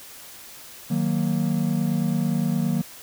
triangle chord, D# minor, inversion none, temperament equal, 155.56 / 185 / 233.1 Hz, D#3 / F#3 / A#3, 0 / 0 / 0 cents, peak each -23 dBFS, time 0.9-2.82 s, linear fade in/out 10 ms, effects white hiss -43 dBFS RMS until 3.02 s

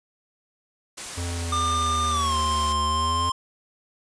white noise, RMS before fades -34 dBFS, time 0.97-2.73 s, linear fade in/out 10 ms
square exponential two-way sweep, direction down then up, 87.31 to 73.9 to 87.31 Hz, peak -28 dBFS, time 1.17-3.3 s, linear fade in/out 10 ms, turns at 2.82 s
square tone with pitch glide, 1200 to 1050.7 Hz, D6 to C6, +37 to +7 cents, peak -23 dBFS, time 1.52-3.32 s, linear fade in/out 5 ms, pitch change -230 cents, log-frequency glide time 2.1-2.36 s
effects resampled to 22050 Hz

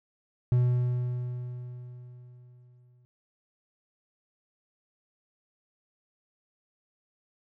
triangle tone with exponential decay, 123.47 Hz, B2, in tune, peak -17 dBFS, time 0.52-3.05 s, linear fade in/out 0 ms, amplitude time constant 550 ms, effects none

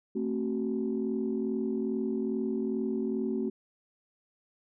sine tone cluster, 223.5 / 265.9 / 375.9 Hz, A3 / C4 / F#4, +27 / +28 / +27 cents, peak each -31 / -33 / -32 dBFS, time 0.15-3.5 s, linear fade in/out 10 ms, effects tanh soft clip ceiling -20 dBFS

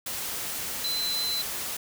sine tone in noise, 4048 Hz, B7, 42 cents sharp, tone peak -27 dBFS, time 0.84-1.42 s, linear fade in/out 5 ms, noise white, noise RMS -33 dBFS, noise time 0.06-1.77 s, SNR +3 dB, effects none

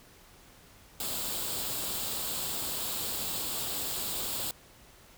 white noise with comb filter, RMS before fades -34 dBFS, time 1-4.51 s, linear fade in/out 2 ms, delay 0.25 ms, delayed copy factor +0.55, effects pink hiss -56 dBFS RMS until 5.17 s

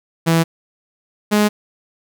sawtooth tone pair in turn, 164.81 / 209.3 Hz, E3 / G#3, 0 / +14 cents, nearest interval major third, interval 414 cents, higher second, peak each -8 dBFS, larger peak neither, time 0.26-0.44 / 1.31-1.49 s, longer neither, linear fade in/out 20 ms, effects none

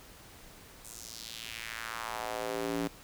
square tone with high-pass filter sweep, 56.9 Hz, A#1, 41 cents flat, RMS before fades -38 dBFS, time 0.84-2.88 s, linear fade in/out 10 ms, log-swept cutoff 8400 to 240 Hz, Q 2, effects pink hiss -53 dBFS RMS until 3.03 s

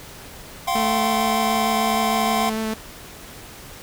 square chord, F suspended second, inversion none, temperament equal with one note detuned, 698.5 / 768.3 / 1046.5 Hz, F5 / G5 / C6, 0 / -35 / 0 cents, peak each -25 dBFS, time 0.67-2.5 s, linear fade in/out 10 ms
sawtooth tone with vibrato, 220 Hz, A3, in tune, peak -19 dBFS, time 0.75-2.74 s, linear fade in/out 5 ms, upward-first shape square, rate 6.6 Hz, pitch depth 9 cents each way
effects pink hiss -40 dBFS RMS until 3.82 s

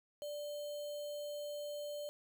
sine tone with sample-and-hold, 587.3 Hz, D5, in tune, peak -40 dBFS, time 0.22-2.09 s, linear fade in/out 0 ms, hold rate 3675 Hz, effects none

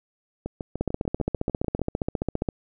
two click trains, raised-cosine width 2 ms, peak -11 / -17 dBFS, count 26 / 10, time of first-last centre 0.81-2.488 / 0.46-1.793 s, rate 14.9 / 6.75 Hz, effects none

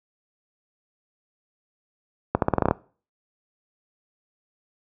accelerating click train, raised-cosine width 1 ms, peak -4 dBFS, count 9, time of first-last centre 2.35-2.71 s, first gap 72 ms, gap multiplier 0.86, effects noise-tail reverb RT60 0.4 s tail -21 dB re dry + high-pass 60 Hz 12 dB/octave

